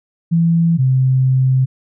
sine tone pair in turn, 167.2 / 130.65 Hz, E3 / C3, +25 / -2 cents, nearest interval major third, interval 427 cents, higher first, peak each -10 dBFS, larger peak neither, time 0.31-0.78 / 0.78-1.66 s, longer second, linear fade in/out 20 ms, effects none

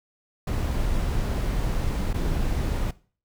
brown noise with dropouts, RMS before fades -25 dBFS, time 0.47-2.91 s, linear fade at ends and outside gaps 5 ms, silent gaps 2.131-2.141 s, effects noise-tail reverb RT60 0.4 s tail -19 dB re dry

